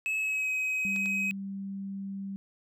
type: tone with pitch glide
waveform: triangle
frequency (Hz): 2585 to 2532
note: E7 to D#7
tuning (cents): -34 to +30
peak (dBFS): -26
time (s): 0.06-1.31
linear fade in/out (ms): 0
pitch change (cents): -36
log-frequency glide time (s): 0.18-0.5
type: tone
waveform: sine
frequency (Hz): 196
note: G3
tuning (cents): 0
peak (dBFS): -34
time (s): 0.85-2.36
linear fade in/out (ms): 0
type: clicks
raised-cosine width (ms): 0.2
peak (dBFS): -27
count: 2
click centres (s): 0.962 / 1.059
effects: none